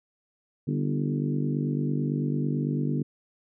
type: harmonic tone with a mistuned harmonic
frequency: 49 Hz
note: G1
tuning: in tune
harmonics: 3 / 4 / 5 / 6 / 7 / 8 / 9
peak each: -27 / -35 / -30 / -34 / -37 / -41 / -42 dBFS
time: 0.67-3.03 s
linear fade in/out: 10 ms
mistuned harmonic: 6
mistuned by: +32 cents
effects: none